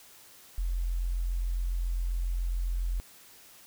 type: tone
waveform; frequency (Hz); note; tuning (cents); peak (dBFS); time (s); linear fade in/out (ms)
sine; 43.65; F1; 0; -27; 0.58-3; 0
effects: white hiss -54 dBFS RMS until 3.66 s